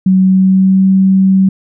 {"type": "tone with pitch glide", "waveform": "sine", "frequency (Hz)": [188, 191.07], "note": ["F#3", "G3"], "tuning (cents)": [28, -44], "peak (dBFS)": -5, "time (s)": [0.06, 1.49], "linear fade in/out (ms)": 5, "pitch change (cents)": 28, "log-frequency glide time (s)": [0.2, 0.87], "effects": []}